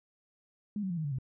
sine tone with pitch steps, 207.7 / 189.36 / 172.65 / 157.41 / 143.51 / 130.84 Hz, G#3 / F#3 / F3 / D#3 / D3 / C3, 0 / +40 / -20 / +20 / -40 / 0 cents, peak -31 dBFS, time 0.76-1.186 s, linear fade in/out 2 ms, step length 71 ms, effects none

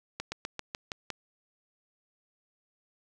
slowing click train, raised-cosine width 0.2 ms, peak -17 dBFS, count 7, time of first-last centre 0.2-1.103 s, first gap 120 ms, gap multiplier 1.09, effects none

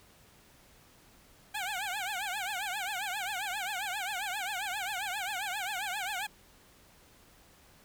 15% pulse tone with vibrato, 784 Hz, G5, in tune, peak -27 dBFS, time 1.54-6.27 s, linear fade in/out 10 ms, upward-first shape triangle, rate 7.5 Hz, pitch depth 200 cents each way, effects pink hiss -60 dBFS RMS until 7.84 s

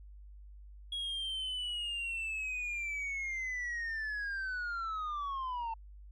sine linear sweep, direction down, 3322 to 890 Hz, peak -32 dBFS, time 0.92-5.74 s, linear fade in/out 5 ms, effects tanh soft clip ceiling -34 dBFS + added 50 Hz sine -49 dBFS peak until 6.11 s

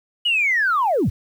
sine linear sweep, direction down, 2960 to 54.7 Hz, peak -15 dBFS, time 0.25-1.1 s, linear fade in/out 10 ms, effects tanh soft clip ceiling -11 dBFS + 8-bit

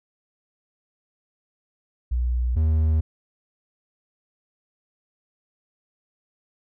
sine / triangle tone pair in turn, 60.9 / 78.72 Hz, B1 / D#2, -24 / +21 cents, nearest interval major third, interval 445 cents, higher second, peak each -20 / -15 dBFS, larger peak second, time 2.11-2.56 / 2.56-3.01 s, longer neither, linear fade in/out 10 ms, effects none

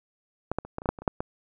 clicks, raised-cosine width 1 ms, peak -13 / -13 / -27 / -17 / -25 / -16 / -8 / -27 / -27 / -8 / -15 dBFS, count 11, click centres 0.516 / 0.586 / 0.65 / 0.784 / 0.819 / 0.858 / 0.89 / 0.988 / 1.02 / 1.078 / 1.205 s, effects none

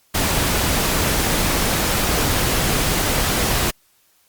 pink noise, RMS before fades -19 dBFS, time 0.14-3.71 s, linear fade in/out 10 ms, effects white hiss -59 dBFS RMS until 4.28 s + Opus 48 kbps

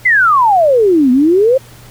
sine exponential two-way sweep, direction down then up, 2100 to 243.1 to 548 Hz, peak -6 dBFS, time 0.05-1.58 s, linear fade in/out 10 ms, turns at 1.11 s, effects added 120 Hz sine -40 dBFS peak until 1.9 s + pink hiss -40 dBFS RMS until 1.9 s

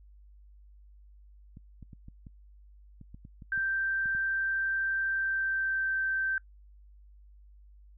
clicks, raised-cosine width 5 ms, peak -35 dBFS, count 12, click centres 1.571 / 1.827 / 1.932 / 2.084 / 2.268 / 3.013 / 3.145 / 3.251 / 3.422 / 3.577 / 4.058 / 4.15 s
sine tone with pitch glide, 1568 to 1556.3 Hz, G6 to G6, 0 to -13 cents, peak -27 dBFS, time 3.52-6.38 s, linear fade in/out 2 ms, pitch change -13 cents, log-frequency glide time 5.13-5.97 s
effects noise-tail reverb RT60 0.1 s tail -25 dB re dry + added 50 Hz sine -52 dBFS peak until 7.97 s

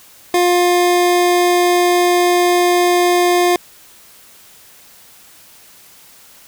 25% pulse tone, 353.7 Hz, F4, 22 cents sharp, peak -7 dBFS, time 0.34-3.56 s, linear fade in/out 2 ms, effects white hiss -44 dBFS RMS until 6.47 s

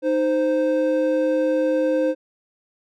triangle tone pair together, 309.9 / 520.2 Hz, D#4 / C5, -7 / -10 cents, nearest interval major sixth, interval 897 cents, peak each -20 / -17 dBFS, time 0.02-2.15 s, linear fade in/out 50 ms, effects none

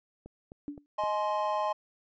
click train, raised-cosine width 2 ms, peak -33 dBFS, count 4, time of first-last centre 0.26-1.037 s, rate 3.86 Hz
sine tone with exponential decay, 289.9 Hz, D4, 22 cents flat, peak -31 dBFS, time 0.68-0.86 s, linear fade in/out 0 ms, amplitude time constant 39 ms
triangle chord, Ab major, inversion second, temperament equal with one note detuned, 622.3 / 845.6 / 1046.5 Hz, Eb5 / Ab5 / C6, 0 / +31 / 0 cents, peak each -30 dBFS, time 0.98-1.73 s, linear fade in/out 10 ms
effects resampled to 16000 Hz

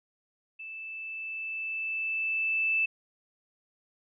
sine tone with level ramp, 2637 Hz, E7, in tune, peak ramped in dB -39 to -23 dBFS, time 0.59-2.86 s, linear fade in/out 10 ms, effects none

